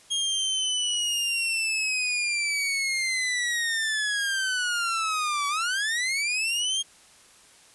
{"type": "linear two-way sweep", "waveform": "sawtooth", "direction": "down then up", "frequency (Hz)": [3257, 1134, 3257], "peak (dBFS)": -21, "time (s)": [0.1, 6.83], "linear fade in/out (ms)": 20, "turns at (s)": 5.48, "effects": ["white hiss -54 dBFS RMS until 7.74 s", "resampled to 24000 Hz"]}